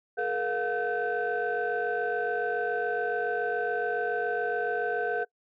sine tone cluster, 428.5 / 475.6 / 712 / 1534 Hz, A4 / A#4 / F5 / G6, -46 / +35 / +33 / -38 cents, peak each -31 dBFS, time 0.17-5.25 s, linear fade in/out 20 ms, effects noise-tail reverb RT60 0.1 s tail -24 dB re dry + tanh soft clip ceiling -20 dBFS

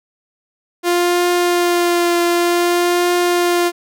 sawtooth tone with vibrato, 349.2 Hz, F4, in tune, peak -9 dBFS, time 0.83-3.72 s, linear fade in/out 50 ms, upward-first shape triangle, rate 0.54 Hz, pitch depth 20 cents each way, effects none

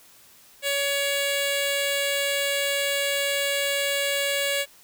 10% pulse tone with notch filter, 562 Hz, C#5, 24 cents sharp, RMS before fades -25 dBFS, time 0.62-4.66 s, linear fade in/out 50 ms, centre 1200 Hz, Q 1.3, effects white hiss -53 dBFS RMS until 4.83 s

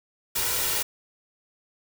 white noise with comb filter, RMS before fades -26 dBFS, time 0.35-0.83 s, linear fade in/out 10 ms, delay 2.1 ms, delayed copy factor +0.5, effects none

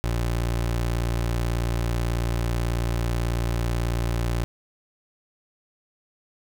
25% pulse tone, 58.27 Hz, A#1, in tune, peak -19 dBFS, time 0.04-4.44 s, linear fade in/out 0 ms, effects none

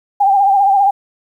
sine tone with vibrato, 793 Hz, G5, 20 cents sharp, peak -8 dBFS, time 0.2-0.91 s, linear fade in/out 10 ms, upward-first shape triangle, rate 15 Hz, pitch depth 70 cents each way, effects 8-bit

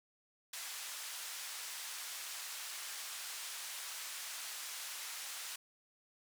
white band-pass noise, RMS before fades -45 dBFS, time 0.53-5.56 s, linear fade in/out 5 ms, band 1000 to 9800 Hz, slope 12 dB/octave, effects none

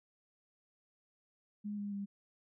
sine tone with pitch steps, 207.2 / 203.6 / 200.1 Hz, G#3 / G#3 / G3, -4 / -34 / +36 cents, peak -37 dBFS, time 1.64-2.06 s, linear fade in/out 20 ms, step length 140 ms, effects none

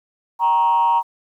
sine tone with frequency modulation, 937 Hz, A#5, 9 cents sharp, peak -12 dBFS, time 0.39-1.03 s, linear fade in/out 50 ms, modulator 162 Hz, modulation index 0.52, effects tanh soft clip ceiling -10 dBFS + 9-bit

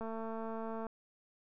click train, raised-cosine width 1 ms, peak -29 dBFS, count 193, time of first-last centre 0.01-0.867 s, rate 224 Hz, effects none

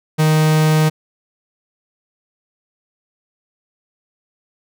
45% pulse tone, 155.56 Hz, D#3, in tune, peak -11 dBFS, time 0.18-0.9 s, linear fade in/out 20 ms, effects none

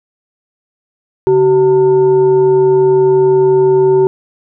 sine tone with frequency modulation, 380.9 Hz, G4, 50 cents flat, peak -6 dBFS, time 1.27-4.07 s, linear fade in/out 0 ms, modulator 522 Hz, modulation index 0.39, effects none

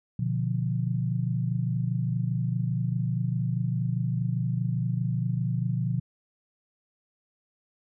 sine chord, B diminished, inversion none, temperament equal with one note detuned, 121.98 / 146.83 / 174.61 Hz, B2 / D3 / F3, -21 / 0 / 0 cents, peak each -27 / -31 / -30 dBFS, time 0.19-6 s, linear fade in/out 5 ms, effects none

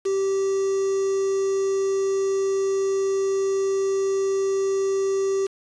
triangle tone with quantisation, 389.2 Hz, G4, 12 cents flat, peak -18 dBFS, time 0.05-5.47 s, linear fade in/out 10 ms, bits 6, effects resampled to 22050 Hz

